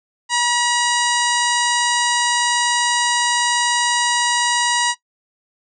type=harmonic tone with a mistuned harmonic; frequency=961 Hz; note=B5; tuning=48 cents flat; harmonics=1 / 2 / 3 / 4 / 5 / 6 / 7 / 8 / 9; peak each=-19 / -22 / -24 / -25 / -26 / -27 / -27 / -28 / -29 dBFS; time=0.29-4.95 s; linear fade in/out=50 ms; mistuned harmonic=8; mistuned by=-17 cents; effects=noise-tail reverb RT60 0.1 s tail -18 dB re dry